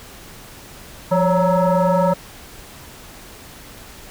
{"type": "tone with frequency modulation", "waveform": "sine", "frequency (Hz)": 196.5, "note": "G3", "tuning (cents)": 4, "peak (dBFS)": -13, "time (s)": [1.11, 2.14], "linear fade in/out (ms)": 10, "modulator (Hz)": 371, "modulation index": 2.3, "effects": ["pink hiss -40 dBFS RMS until 4.1 s"]}